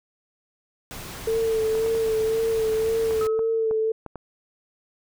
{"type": "noise", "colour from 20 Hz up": "pink", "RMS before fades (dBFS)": -37, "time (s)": [0.91, 3.27], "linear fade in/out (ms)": 0}
{"type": "tone with vibrato", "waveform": "sine", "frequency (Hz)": 445.6, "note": "A4", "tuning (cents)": 22, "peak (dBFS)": -20, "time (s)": [1.27, 3.92], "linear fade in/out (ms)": 5, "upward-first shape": "sine", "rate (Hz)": 1.9, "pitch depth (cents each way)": 26}
{"type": "clicks", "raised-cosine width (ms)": 1, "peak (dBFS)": -21, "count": 8, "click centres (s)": [1.752, 1.862, 1.95, 3.109, 3.392, 3.711, 4.063, 4.157]}
{"type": "tone with exponential decay", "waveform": "sine", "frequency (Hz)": 1284, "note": "E6", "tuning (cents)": -46, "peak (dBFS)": -28, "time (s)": [3.21, 3.67], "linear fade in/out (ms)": 2, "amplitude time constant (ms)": 100}
{"effects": []}